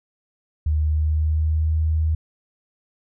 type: tone with pitch glide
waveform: sine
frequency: 76.5 to 78.88 Hz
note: D#2 to D#2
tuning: -29 to +24 cents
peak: -17 dBFS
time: 0.66-2.15 s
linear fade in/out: 5 ms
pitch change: +53 cents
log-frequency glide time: 0.83-1.75 s
effects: none